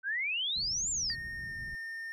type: exponential two-way sweep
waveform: sine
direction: up then down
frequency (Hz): 1506 to 7480 to 4242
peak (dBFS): -30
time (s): 0.03-1.16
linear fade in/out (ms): 50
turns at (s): 0.9
type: low-pass noise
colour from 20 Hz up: pink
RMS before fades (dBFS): -48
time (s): 0.56-1.75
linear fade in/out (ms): 0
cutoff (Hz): 160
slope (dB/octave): 12
type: tone with pitch glide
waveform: triangle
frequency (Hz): 1841 to 1817.8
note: A#6 to A#6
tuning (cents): -22 to -44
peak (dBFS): -36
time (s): 1.1-2.12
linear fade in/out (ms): 0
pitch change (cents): -22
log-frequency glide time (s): 1.32-1.54
effects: none